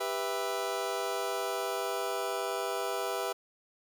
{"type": "chord", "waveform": "25% pulse", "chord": "E minor", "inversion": "first", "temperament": "just", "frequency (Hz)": [395.6, 494.4, 659.3], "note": ["G4", "B4", "E5"], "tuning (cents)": [16, 2, 0], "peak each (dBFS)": -32, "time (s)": [0, 3.33], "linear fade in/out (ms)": 10, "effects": []}